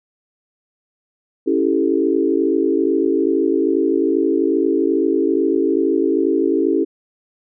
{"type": "chord", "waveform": "sine", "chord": "A dominant seventh", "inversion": "first", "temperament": "equal", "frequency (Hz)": [277.2, 329.6, 392, 440], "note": ["C#4", "E4", "G4", "A4"], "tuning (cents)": [0, 0, 0, 0], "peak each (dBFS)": [-20, -18, -19, -22], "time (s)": [1.46, 6.85], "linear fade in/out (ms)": 20, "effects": []}